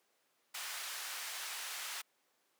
pink band-pass noise, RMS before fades -43 dBFS, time 0.54-2.02 s, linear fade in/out 10 ms, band 1300 to 15000 Hz, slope 12 dB/octave, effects pink hiss -75 dBFS RMS until 2.59 s + high-pass 400 Hz 12 dB/octave

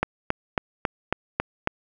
click train, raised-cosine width 0.5 ms, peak -6 dBFS, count 7, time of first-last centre 0.03-1.674 s, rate 3.65 Hz, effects none

